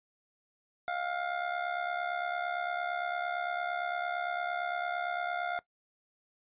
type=tone with amplitude modulation; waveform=25% pulse; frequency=706 Hz; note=F5; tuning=19 cents sharp; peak=-25 dBFS; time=0.88-5.59 s; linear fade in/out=0 ms; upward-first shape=sine; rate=68.8 Hz; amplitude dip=70%; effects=noise-tail reverb RT60 0.1 s tail -19 dB re dry + resampled to 8000 Hz